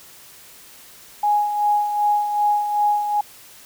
sine tone with tremolo, 830.6 Hz, G#5, in tune, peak -14 dBFS, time 1.23-3.21 s, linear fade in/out 5 ms, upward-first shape sine, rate 2.6 Hz, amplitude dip 55%, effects white hiss -45 dBFS RMS until 3.65 s

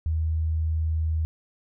sine tone, 79.6 Hz, D#2, 40 cents sharp, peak -22 dBFS, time 0.06-1.25 s, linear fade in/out 0 ms, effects none

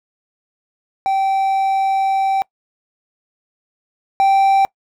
triangle tone pair in turn, 776 / 780.9 Hz, G5 / G5, -18 / -7 cents, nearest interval unison, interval 11 cents, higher second, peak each -12 / -8 dBFS, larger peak second, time 1.06-2.42 / 4.2-4.65 s, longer first, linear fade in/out 0 ms, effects noise-tail reverb RT60 0.1 s tail -24 dB re dry

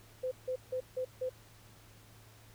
sine tone bursts, 511 Hz, C5, 41 cents flat, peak -32 dBFS, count 5, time 0.23-1.295 s, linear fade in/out 10 ms, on 85 ms, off 160 ms, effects added 109 Hz sine -59 dBFS peak until 2.54 s + pink hiss -60 dBFS RMS until 2.54 s

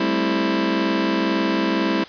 sawtooth chord, A minor seventh, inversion third, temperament just, 198 / 220 / 264 / 330 Hz, G3 / A3 / C4 / E4, +18 / 0 / +16 / +2 cents, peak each -20 / -23 / -20 / -18 dBFS, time 0-2.04 s, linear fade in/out 5 ms, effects white hiss -40 dBFS RMS until 2.08 s + resampled to 11025 Hz

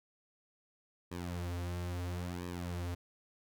sawtooth tone with flanger, 88.2 Hz, F2, 18 cents sharp, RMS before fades -39 dBFS, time 1.11-2.95 s, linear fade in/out 10 ms, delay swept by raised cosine 1.4 to 7.3 ms, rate 0.74 Hz, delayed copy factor -0.9, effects none

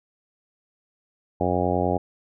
harmonic tone, 90 Hz, F#2, 47 cents flat, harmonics 1 / 2 / 3 / 4 / 5 / 6 / 7 / 8 / 9, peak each -29 / -29 / -29 / -29 / -29 / -29 / -29 / -29 / -29 dBFS, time 1.4-1.98 s, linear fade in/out 10 ms, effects none

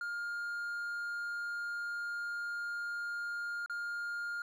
triangle tone with dropouts, 1411 Hz, F6, 17 cents sharp, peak -34 dBFS, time 0.01-4.42 s, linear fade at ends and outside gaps 2 ms, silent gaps 3.661-3.697 s, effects none

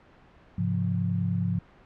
sine chord, F minor, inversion first, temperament equal with one note detuned, 103.83 / 133.56 / 174.61 Hz, Ab2 / C3 / F3, 0 / +36 / 0 cents, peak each -28 / -32 / -27 dBFS, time 0.58-1.59 s, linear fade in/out 5 ms, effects pink hiss -55 dBFS RMS until 1.85 s + low-pass 2000 Hz 12 dB/octave

